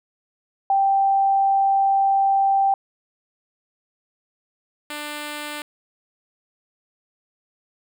sine / 5% pulse tone pair in turn, 784 / 296.7 Hz, G5 / D4, 0 / +18 cents, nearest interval octave + perfect fourth, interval 1682 cents, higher first, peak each -15 / -18 dBFS, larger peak first, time 0.7-2.74 / 4.9-5.62 s, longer first, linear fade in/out 2 ms, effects none

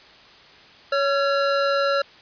square tone pair together, 559 / 1364.5 Hz, C#5 / F6, +14 / -41 cents, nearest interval octave + minor third, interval 1545 cents, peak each -21 / -24 dBFS, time 0.92-2.02 s, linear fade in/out 5 ms, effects white hiss -48 dBFS RMS until 2.21 s + resampled to 11025 Hz

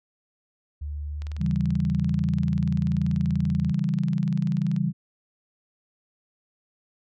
sine tone with pitch glide, 73.42 to 81.46 Hz, D2 to E2, 0 to -20 cents, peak -29 dBFS, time 0.81-3.72 s, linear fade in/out 10 ms, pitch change +180 cents, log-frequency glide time 1.07-2.16 s
click train, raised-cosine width 0.2 ms, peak -26 dBFS, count 74, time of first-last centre 1.22-4.764 s, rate 20.6 Hz
sine chord, C# diminished, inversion none, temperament equal, 138.59 / 164.81 / 196 Hz, C#3 / E3 / G3, 0 / 0 / 0 cents, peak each -27 / -25 / -26 dBFS, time 1.38-4.93 s, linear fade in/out 50 ms
effects none

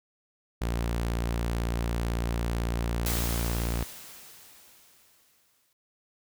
sawtooth tone, 58 Hz, A#1, 8 cents flat, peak -23 dBFS, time 0.61-3.84 s, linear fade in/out 10 ms
white noise with exponential decay, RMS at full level -31 dBFS, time 3.06-5.73 s, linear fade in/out 2 ms, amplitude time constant 580 ms
effects none

